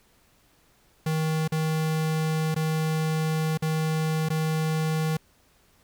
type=tone with dropouts; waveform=square; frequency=157.8 Hz; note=D#3; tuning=25 cents sharp; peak=-24 dBFS; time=1.06-5.17 s; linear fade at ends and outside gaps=5 ms; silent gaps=1.478-1.52 / 2.545-2.561 / 3.575-3.622 / 4.288-4.301 s; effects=pink hiss -62 dBFS RMS until 5.83 s